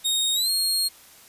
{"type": "tone with pitch glide", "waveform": "sawtooth", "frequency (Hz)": [3729, 4259], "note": ["A#7", "C8"], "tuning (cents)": [0, 30], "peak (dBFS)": -18, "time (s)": [0.04, 0.89], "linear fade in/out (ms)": 20, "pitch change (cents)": 230, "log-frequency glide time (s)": [0.34, 0.5], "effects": ["white hiss -50 dBFS RMS until 1.28 s", "resampled to 32000 Hz"]}